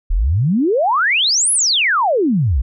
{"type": "exponential two-way sweep", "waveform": "sine", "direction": "up then down", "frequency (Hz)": [34.36, 10980, 53.2], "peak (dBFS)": -12, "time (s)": [0.1, 2.62], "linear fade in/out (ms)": 10, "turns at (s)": 1.52, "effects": []}